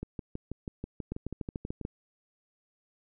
two click trains, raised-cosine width 3 ms, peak -23 / -21 dBFS, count 12 / 6, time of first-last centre 0.03-1.813 / 1.12-1.851 s, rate 6.17 / 6.84 Hz, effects none

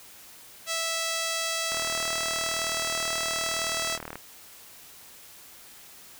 5% pulse tone, 657 Hz, E5, 6 cents flat, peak -16 dBFS, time 0.66-3.99 s, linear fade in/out 50 ms
click train, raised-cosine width 0.5 ms, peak -21 dBFS, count 96, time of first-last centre 1.72-4.156 s, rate 39 Hz
effects white hiss -49 dBFS RMS until 6.19 s

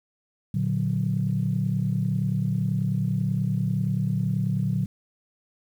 sine chord, Bb augmented, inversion none, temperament equal, 116.54 / 146.83 / 185 Hz, Bb2 / D3 / F#3, 0 / 0 / 0 cents, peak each -26 dBFS, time 0.54-4.86 s, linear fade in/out 5 ms, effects tanh soft clip ceiling -13 dBFS + 9-bit

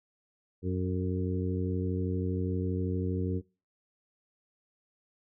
harmonic tone with a mistuned harmonic, 92.5 Hz, F#2, in tune, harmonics 1 / 2 / 3 / 4 / 5, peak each -31 / -34 / -36 / -37 / -38 dBFS, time 0.62-3.42 s, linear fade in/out 50 ms, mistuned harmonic 5, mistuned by -23 cents, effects noise-tail reverb RT60 0.3 s tail -22 dB re dry

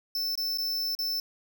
square tone with dropouts, 5300 Hz, E8, 9 cents sharp, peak -28 dBFS, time 0.15-1.2 s, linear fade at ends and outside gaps 2 ms, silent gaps 0.354-0.376 / 0.575-0.583 / 0.951-0.989 s, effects none

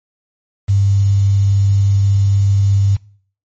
sine tone with quantisation, 99.2 Hz, G2, 21 cents sharp, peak -9 dBFS, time 0.68-2.97 s, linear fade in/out 20 ms, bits 6, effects noise-tail reverb RT60 0.5 s tail -22 dB re dry + MP3 32 kbps

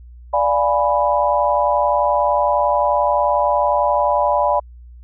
sine chord, D diminished seventh, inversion none, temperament equal, 587.3 / 698.5 / 830.6 / 987.8 Hz, D5 / F5 / Ab5 / Cb6, 0 / 0 / 0 / 0 cents, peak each -18 / -22 / -20 / -18 dBFS, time 0.33-4.6 s, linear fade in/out 10 ms, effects added 60 Hz sine -37 dBFS peak until 5.03 s

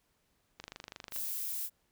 click train, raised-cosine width 0.2 ms, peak -26 dBFS, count 15, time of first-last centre 0.6-1.162 s, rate 24.9 Hz
violet noise, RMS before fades -37 dBFS, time 1.11-1.7 s, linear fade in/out 50 ms
effects pink hiss -75 dBFS RMS until 1.91 s

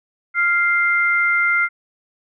sine tone pair together, 1396.9 / 2093 Hz, F6 / C7, 0 / 0 cents, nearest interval perfect fifth, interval 700 cents, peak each -17 dBFS, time 0.34-1.69 s, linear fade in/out 50 ms, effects none

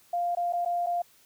sine tone with dropouts, 698.5 Hz, F5, in tune, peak -25 dBFS, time 0.13-1.02 s, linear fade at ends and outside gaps 5 ms, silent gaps 0.351-0.37 / 0.526-0.533 / 0.65-0.658 / 0.863-0.868 s, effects white hiss -60 dBFS RMS until 1.25 s

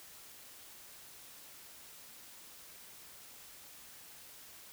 silence, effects white hiss -54 dBFS RMS until 4.72 s

